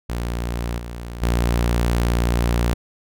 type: tone with level steps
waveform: sawtooth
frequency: 58.9 Hz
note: A#1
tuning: 19 cents sharp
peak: -19 / -26 / -13 dBFS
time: 0.09-2.74 s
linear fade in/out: 10 ms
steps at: 0.78 / 1.22 s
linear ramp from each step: 2 ms
effects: none